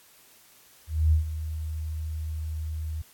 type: tone with ADSR envelope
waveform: sine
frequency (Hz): 78.3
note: D#2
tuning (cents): +11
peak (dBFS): -16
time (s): 0.87-3.02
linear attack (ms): 250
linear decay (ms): 120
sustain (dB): -13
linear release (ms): 7
effects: white hiss -56 dBFS RMS until 3.13 s + AAC 64 kbps